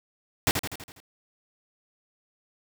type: noise with echo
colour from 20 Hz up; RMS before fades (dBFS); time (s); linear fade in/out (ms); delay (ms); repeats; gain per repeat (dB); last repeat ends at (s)
pink; -22; 0.47-0.51; 0; 82; 6; -5; 1.002
effects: none